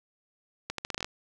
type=accelerating click train; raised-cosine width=0.2 ms; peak=-15 dBFS; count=9; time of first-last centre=0.7-1.045 s; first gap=83 ms; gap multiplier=0.8; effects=none